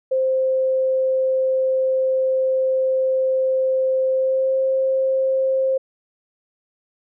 sine tone with pitch glide, 523.3 to 529.1 Hz, C5 to C5, 0 to +19 cents, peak -16 dBFS, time 0.11-5.78 s, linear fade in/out 10 ms, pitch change +19 cents, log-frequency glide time 4.11-4.56 s, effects none

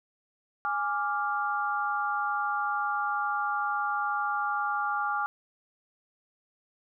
sine chord, D diminished, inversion second, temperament equal with one note detuned, 827.3 / 1174.7 / 1396.9 Hz, Ab5 / D6 / F6, -7 / 0 / 0 cents, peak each -31 dBFS, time 0.65-5.26 s, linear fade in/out 0 ms, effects none

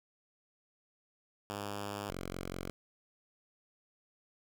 5% pulse tone pair in turn, 101.9 / 45.27 Hz, G#2 / F#1, -32 / -37 cents, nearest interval octave + major second, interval 1405 cents, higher first, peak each -27 / -28 dBFS, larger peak first, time 1.5-2.1 / 2.1-2.7 s, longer neither, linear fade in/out 0 ms, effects none

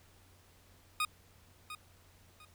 20% pulse tone with echo, 1239 Hz, D#6, 8 cents flat, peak -25 dBFS, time 1-1.05 s, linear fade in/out 2 ms, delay 700 ms, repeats 2, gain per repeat -12 dB, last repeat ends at 2.45 s, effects added 90 Hz sine -64 dBFS peak until 2.54 s + pink hiss -64 dBFS RMS until 2.54 s

